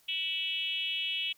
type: tone with frequency modulation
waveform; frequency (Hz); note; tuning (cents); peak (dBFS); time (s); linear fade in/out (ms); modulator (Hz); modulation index
sine; 2960; F#7; 0; -30; 0.08-1.33; 10; 343; 1.3
effects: white hiss -65 dBFS RMS until 1.37 s